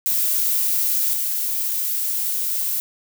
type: noise with level steps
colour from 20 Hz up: violet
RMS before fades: -20 / -23 dBFS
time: 0.06-2.8 s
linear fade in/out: 0 ms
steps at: 1.13 s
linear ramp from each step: 10 ms
effects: none